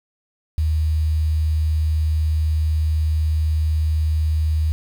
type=tone with quantisation; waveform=sine; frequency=78 Hz; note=D#2; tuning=5 cents sharp; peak=-16 dBFS; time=0.58-4.72 s; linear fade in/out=0 ms; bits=7; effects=none